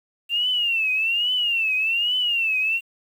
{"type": "tone with vibrato", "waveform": "sine", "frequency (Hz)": 2754, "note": "F7", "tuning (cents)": -25, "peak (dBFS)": -19, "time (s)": [0.29, 2.81], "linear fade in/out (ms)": 50, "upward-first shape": "triangle", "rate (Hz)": 1.2, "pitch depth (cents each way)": 170, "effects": ["8-bit"]}